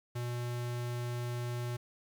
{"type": "tone", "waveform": "square", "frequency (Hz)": 121.1, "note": "B2", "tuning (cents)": -34, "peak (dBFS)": -35, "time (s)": [0.15, 1.77], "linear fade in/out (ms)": 10, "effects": ["11-bit"]}